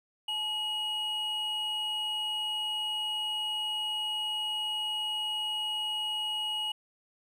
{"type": "tone pair together", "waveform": "triangle", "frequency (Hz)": [862.7, 2900], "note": ["A5", "F#7"], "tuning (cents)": [-34, -35], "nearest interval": "octave + major sixth", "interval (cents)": 2099, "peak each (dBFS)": [-38, -29], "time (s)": [0.28, 6.72], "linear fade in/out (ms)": 5, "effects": []}